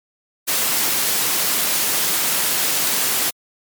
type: noise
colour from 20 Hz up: white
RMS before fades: -19 dBFS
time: 0.47-3.31 s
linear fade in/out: 20 ms
effects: high-pass 150 Hz 12 dB/octave + MP3 96 kbps